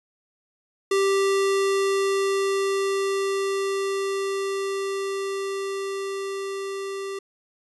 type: tone with level ramp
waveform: square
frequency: 391.9 Hz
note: G4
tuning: in tune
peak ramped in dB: -19 to -30 dBFS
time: 0.91-7.19 s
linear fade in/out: 5 ms
effects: resampled to 24000 Hz